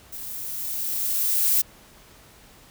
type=noise with level ramp; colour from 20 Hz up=violet; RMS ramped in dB=-36 to -19 dBFS; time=0.12-1.62 s; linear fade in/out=10 ms; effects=pink hiss -51 dBFS RMS until 2.7 s